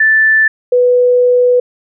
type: tone pair in turn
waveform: sine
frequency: 1760 / 493.9 Hz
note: A6 / B4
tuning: 0 / 0 cents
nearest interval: octave + minor seventh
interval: 2200 cents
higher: first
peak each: -6 dBFS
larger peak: neither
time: 0-0.48 / 0.72-1.6 s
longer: second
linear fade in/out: 5 ms
effects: none